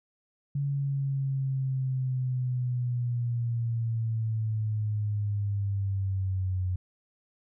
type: linear sweep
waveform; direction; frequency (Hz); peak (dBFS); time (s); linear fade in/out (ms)
sine; down; 141.6 to 91; -26; 0.55-6.76; 5
effects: none